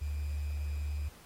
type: tone with sample-and-hold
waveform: sine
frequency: 73.6 Hz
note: D2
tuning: 4 cents sharp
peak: -32 dBFS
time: 0.01-1.09 s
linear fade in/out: 10 ms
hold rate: 2450 Hz
effects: pink hiss -57 dBFS RMS until 1.25 s + AAC 48 kbps

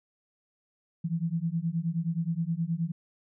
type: beating tone pair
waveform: sine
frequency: 161.8 / 171.3 Hz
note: E3 / F3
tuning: -32 / -33 cents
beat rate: 9.5 Hz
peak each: -30 dBFS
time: 1.04-2.92 s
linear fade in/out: 10 ms
effects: none

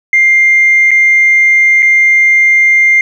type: tone with dropouts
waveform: sine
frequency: 2100 Hz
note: C7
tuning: 6 cents sharp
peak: -3 dBFS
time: 0.13-3.01 s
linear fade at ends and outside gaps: 2 ms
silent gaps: 0.908-0.914 / 1.823-1.827 s
effects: tanh soft clip ceiling 0 dBFS + 7-bit

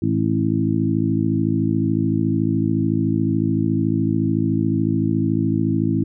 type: harmonic tone with a mistuned harmonic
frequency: 53.8 Hz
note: A1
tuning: 38 cents flat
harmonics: 2 / 3 / 4 / 5 / 6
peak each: -23 / -23 / -23 / -23 / -23 dBFS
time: 0.02-6.04 s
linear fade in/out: 5 ms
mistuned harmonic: 6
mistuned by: +22 cents
effects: none

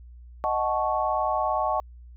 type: chord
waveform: sine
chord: D# half-diminished seventh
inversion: none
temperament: equal with one note detuned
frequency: 622.3 / 740 / 869.9 / 1108.7 Hz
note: D#5 / F#5 / A5 / C#6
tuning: 0 / 0 / -20 / 0 cents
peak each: -28 dBFS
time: 0.44-1.8 s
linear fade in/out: 0 ms
effects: added 60 Hz sine -43 dBFS peak until 2.16 s

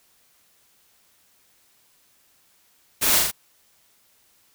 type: noise with echo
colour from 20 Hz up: white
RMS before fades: -21 dBFS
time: 3.01-3.2 s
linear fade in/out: 20 ms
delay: 39 ms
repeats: 3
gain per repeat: -2 dB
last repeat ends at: 3.317 s
effects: white hiss -61 dBFS RMS until 4.54 s

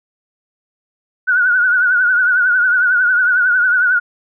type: tone with vibrato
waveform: sine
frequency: 1470 Hz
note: F#6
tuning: 12 cents flat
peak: -10 dBFS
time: 1.27-4 s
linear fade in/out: 20 ms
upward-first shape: triangle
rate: 11 Hz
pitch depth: 85 cents each way
effects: none

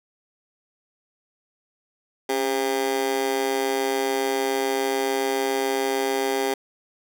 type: tone with amplitude modulation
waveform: 30% pulse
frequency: 401.9 Hz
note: G4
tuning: 43 cents sharp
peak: -15 dBFS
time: 2.29-6.54 s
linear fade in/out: 5 ms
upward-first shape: sine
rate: 127 Hz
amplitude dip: 95%
effects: none

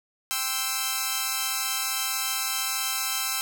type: chord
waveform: 5% pulse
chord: C major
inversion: second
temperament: equal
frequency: 784 / 1046.5 / 1318.5 Hz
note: G5 / C6 / E6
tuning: 0 / 0 / 0 cents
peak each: -21 / -20 / -16 dBFS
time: 0.31-3.41 s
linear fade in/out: 0 ms
effects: none

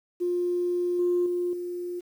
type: tone with level steps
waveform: sine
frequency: 353.8 Hz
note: F4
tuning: 23 cents sharp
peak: -23 / -20 / -24 / -30 dBFS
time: 0.2-2.01 s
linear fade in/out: 20 ms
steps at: 0.99 / 1.26 / 1.53 s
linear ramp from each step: 2 ms
effects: tanh soft clip ceiling -17 dBFS + 9-bit

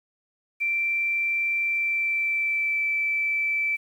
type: tone with pitch glide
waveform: sine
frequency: 2349 to 2322 Hz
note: D7 to D7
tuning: 0 to -20 cents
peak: -22 dBFS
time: 0.6-3.77 s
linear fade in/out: 20 ms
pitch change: -20 cents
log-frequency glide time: 1.62-2.82 s
effects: 9-bit

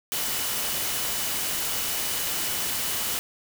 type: tone in noise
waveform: sine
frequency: 2960 Hz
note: F#7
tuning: in tune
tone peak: -39 dBFS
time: 0.12-3.19 s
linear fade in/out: 0 ms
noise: white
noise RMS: -28 dBFS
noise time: 0.12-3.19 s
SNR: -14 dB
effects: none

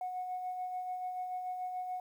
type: tone with tremolo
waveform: sine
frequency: 733 Hz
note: F#5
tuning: 16 cents flat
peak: -33 dBFS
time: 0.01-2 s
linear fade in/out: 2 ms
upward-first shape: sine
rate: 6.9 Hz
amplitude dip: 40%
effects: tanh soft clip ceiling -31 dBFS + 11-bit

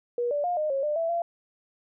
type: tone with pitch steps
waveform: sine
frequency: 481.2 / 582 / 709 / 612 / 545 / 598 / 662 / 683 Hz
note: B4 / D5 / F5 / D#5 / C#5 / D5 / E5 / F5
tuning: -45 / -16 / +26 / -29 / -29 / +31 / +7 / -39 cents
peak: -24 dBFS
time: 0.18-1.22 s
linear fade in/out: 2 ms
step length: 130 ms
effects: none

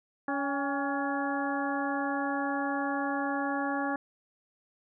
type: harmonic tone with a mistuned harmonic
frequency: 281.3 Hz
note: C#4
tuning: 26 cents sharp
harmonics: 1 / 2 / 3 / 4 / 5 / 6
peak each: -32 / -37 / -34 / -38 / -39 / -37 dBFS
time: 0.28-3.96 s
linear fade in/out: 2 ms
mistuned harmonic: 3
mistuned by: -52 cents
effects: none

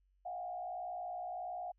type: tone with frequency modulation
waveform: sine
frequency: 719 Hz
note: F#5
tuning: 50 cents flat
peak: -39 dBFS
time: 0.25-1.72 s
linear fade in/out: 10 ms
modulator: 61.5 Hz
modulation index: 0.8
effects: added 47 Hz sine -70 dBFS peak until 1.78 s

